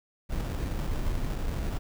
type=noise with sample-and-hold; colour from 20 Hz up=brown; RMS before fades=-30 dBFS; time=0.29-1.79 s; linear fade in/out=20 ms; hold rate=2100 Hz; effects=none